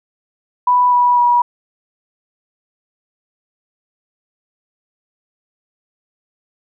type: tone with pitch steps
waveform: sine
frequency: 987.8 / 977 / 966.4 Hz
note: B5 / B5 / B5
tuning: 0 / -19 / -38 cents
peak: -9 dBFS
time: 0.67-1.42 s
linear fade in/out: 5 ms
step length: 250 ms
effects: none